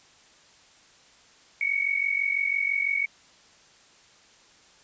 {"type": "tone pair together", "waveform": "sine", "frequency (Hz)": [2210, 2256], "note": ["C#7", "C#7"], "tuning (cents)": [-6, 30], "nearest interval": "unison", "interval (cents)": 36, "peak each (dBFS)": -26, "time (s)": [1.61, 3.06], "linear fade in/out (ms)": 2, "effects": ["white hiss -56 dBFS RMS until 4.83 s", "resampled to 16000 Hz"]}